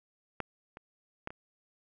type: clicks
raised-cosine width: 0.5 ms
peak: -18 / -30 / -21 / -29 dBFS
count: 4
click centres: 0.403 / 0.771 / 1.274 / 1.305 s
effects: none